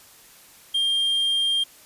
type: tone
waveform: triangle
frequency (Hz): 3200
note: G7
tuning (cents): +35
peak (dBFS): -18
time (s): 0.74-1.64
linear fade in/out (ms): 10
effects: white hiss -50 dBFS RMS until 1.85 s + resampled to 32000 Hz